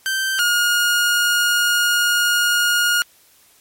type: tone pair in turn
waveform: sawtooth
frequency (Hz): 1557 / 1430.1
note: G6 / F6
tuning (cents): -12 / +41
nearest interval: minor second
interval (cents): 147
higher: first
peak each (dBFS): -15 / -11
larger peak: second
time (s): 0.06-0.39 / 0.39-3.02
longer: second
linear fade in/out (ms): 0
effects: white hiss -53 dBFS RMS until 3.6 s + MP3 64 kbps